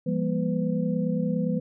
sine tone cluster, 170.7 / 200.5 / 238.1 / 503 Hz, F3 / G3 / A#3 / B4, -39 / +39 / +37 / +32 cents, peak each -27 / -28 / -29 / -32 dBFS, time 0.06-1.6 s, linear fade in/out 10 ms, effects none

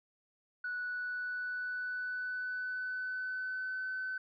sine tone with pitch glide, 1475 to 1518.2 Hz, F#6 to F#6, -6 to +44 cents, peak -34 dBFS, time 0.64-4.18 s, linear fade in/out 5 ms, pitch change +50 cents, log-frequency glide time 0.76-3.86 s, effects tanh soft clip ceiling -31 dBFS

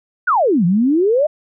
sine exponential two-way sweep, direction down then up, 1568 to 164.81 to 634 Hz, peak -11 dBFS, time 0.27-1.27 s, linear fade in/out 10 ms, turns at 0.65 s, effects none

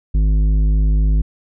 sine tone with tanh clipping, 51.91 Hz, G#1, in tune, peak -13 dBFS, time 0.14-1.22 s, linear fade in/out 10 ms, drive 10 dB, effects none

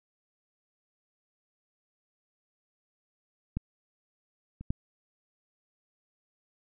clicks, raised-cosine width 5 ms, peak -18 / -29 / -16 dBFS, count 3, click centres 3.57 / 4.61 / 4.705 s, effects none

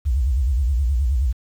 sine tone with vibrato, 64.6 Hz, C2, 21 cents flat, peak -16 dBFS, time 0.05-1.33 s, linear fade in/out 20 ms, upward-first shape sine, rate 9.5 Hz, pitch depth 230 cents each way, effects 8-bit

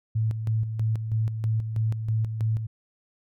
sine tone with tremolo, 110.6 Hz, A2, 9 cents sharp, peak -21 dBFS, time 0.15-2.67 s, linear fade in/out 10 ms, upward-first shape square, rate 3.1 Hz, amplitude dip 55%, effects none

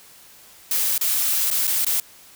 blue noise with dropouts, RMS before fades -21 dBFS, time 0.71-2 s, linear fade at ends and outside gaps 2 ms, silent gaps 0.979-1.011 / 1.503-1.512 / 1.67-1.676 / 1.848-1.865 s, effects white hiss -48 dBFS RMS until 2.35 s

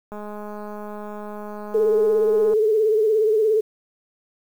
click train, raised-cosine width 1 ms, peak -22 dBFS, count 506, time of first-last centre 0.12-2.536 s, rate 209 Hz
sine tone with vibrato, 432.8 Hz, A4, 29 cents flat, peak -15 dBFS, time 1.74-3.61 s, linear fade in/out 10 ms, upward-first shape sine, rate 17 Hz, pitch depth 62 cents each way
effects 8-bit

